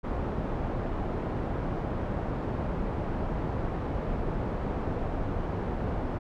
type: low-pass noise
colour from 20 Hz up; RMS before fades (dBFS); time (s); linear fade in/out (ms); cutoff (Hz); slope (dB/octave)
pink; -31; 0.03-6.19; 20; 870; 12
effects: none